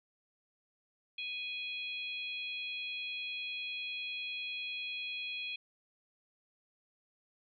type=harmonic tone; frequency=830 Hz; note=G#5; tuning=1 cent flat; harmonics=3 / 4 / 5; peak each=-39 / -42 / -49 dBFS; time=1.18-5.56 s; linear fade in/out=5 ms; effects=none